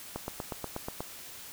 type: click train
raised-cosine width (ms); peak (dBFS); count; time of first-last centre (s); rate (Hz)
1; -20; 8; 0.16-1.005; 8.28
effects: white hiss -46 dBFS RMS until 1.52 s